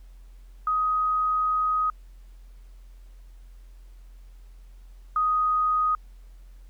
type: tone pair in turn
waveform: sine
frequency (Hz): 1255 / 1247.8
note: D#6 / D#6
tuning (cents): +15 / +5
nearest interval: unison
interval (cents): 10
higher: first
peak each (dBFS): -21 / -20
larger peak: second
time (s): 0.67-1.9 / 5.16-5.95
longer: first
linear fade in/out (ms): 2
effects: added 43 Hz sine -44 dBFS peak until 6.69 s + pink hiss -65 dBFS RMS until 6.69 s